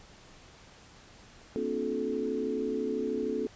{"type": "tone cluster", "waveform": "sine", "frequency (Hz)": [234.7, 268, 300.8, 360.1, 432.6], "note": ["A#3", "C4", "D4", "F#4", "A4"], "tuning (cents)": [12, 42, 42, -47, -29], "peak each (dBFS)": [-37, -35, -39, -37, -32], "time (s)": [1.56, 3.47], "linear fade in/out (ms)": 0, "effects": ["pink hiss -54 dBFS RMS until 3.55 s", "resampled to 16000 Hz"]}